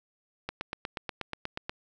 click train, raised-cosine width 0.3 ms, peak -17 dBFS, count 11, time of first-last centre 0.49-1.695 s, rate 8.3 Hz, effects none

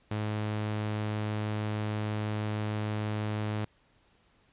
sawtooth tone, 106.3 Hz, G#2, 41 cents sharp, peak -26 dBFS, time 0.11-3.65 s, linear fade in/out 5 ms, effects pink hiss -66 dBFS RMS until 4.52 s + resampled to 8000 Hz

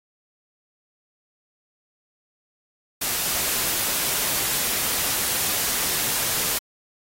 white noise, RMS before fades -24 dBFS, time 3.01-6.59 s, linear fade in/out 10 ms, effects AAC 48 kbps

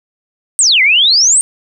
sine exponential two-way sweep, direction down then up, 8870 to 2000 to 8870 Hz, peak -6 dBFS, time 0.59-1.41 s, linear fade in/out 0 ms, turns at 0.82 s, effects none

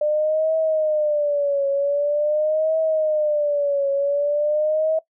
sine tone with vibrato, 596 Hz, D5, 25 cents sharp, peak -17 dBFS, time 0.01-4.99 s, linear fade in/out 5 ms, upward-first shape triangle, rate 0.45 Hz, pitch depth 130 cents each way, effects noise-tail reverb RT60 0.1 s tail -18 dB re dry

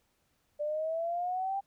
sine exponential sweep, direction up, 587.3 to 796 Hz, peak -30 dBFS, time 0.59-1.61 s, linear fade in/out 20 ms, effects pink hiss -74 dBFS RMS until 1.66 s

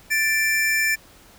square tone pair together, 1763.7 / 2349 Hz, A6 / D7, +4 / 0 cents, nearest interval perfect fourth, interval 496 cents, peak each -22 dBFS, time 0.1-0.96 s, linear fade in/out 20 ms, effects pink hiss -50 dBFS RMS until 1.38 s

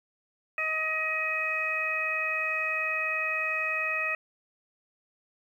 harmonic tone, 631 Hz, D#5, 24 cents sharp, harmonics 1 / 2 / 3 / 4, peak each -38 / -35 / -32 / -29 dBFS, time 0.58-4.15 s, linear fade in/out 2 ms, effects 10-bit

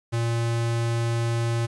square tone, 116.54 Hz, A#2, in tune, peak -23 dBFS, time 0.12-1.67 s, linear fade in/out 20 ms, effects resampled to 24000 Hz + 10-bit

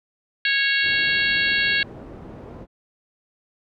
harmonic tone, 551 Hz, C#5, 11 cents flat, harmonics 3 / 4 / 5 / 6 / 7 / 8, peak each -21 / -25 / -25 / -28 / -28 / -29 dBFS, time 0.45-1.83 s, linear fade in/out 2 ms
white low-pass noise, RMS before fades -39 dBFS, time 0.82-2.67 s, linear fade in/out 50 ms, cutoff 430 Hz, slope 12 dB/octave
effects none

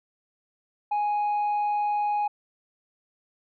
sine tone, 830.6 Hz, G#5, in tune, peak -20 dBFS, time 0.91-2.28 s, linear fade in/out 10 ms, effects tanh soft clip ceiling -22 dBFS

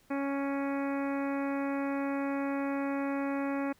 harmonic tone, 277.7 Hz, C#4, 3 cents sharp, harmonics 1 / 2 / 3 / 4 / 5 / 6 / 7 / 8 / 9, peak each -31 / -37 / -41 / -43 / -45 / -47 / -48 / -49 / -50 dBFS, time 0.1-3.73 s, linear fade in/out 10 ms, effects pink hiss -65 dBFS RMS until 3.79 s

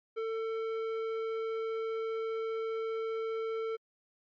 triangle tone with tanh clipping, 447.5 Hz, A4, 29 cents sharp, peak -34 dBFS, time 0.16-3.77 s, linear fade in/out 20 ms, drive 16 dB, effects MP3 48 kbps

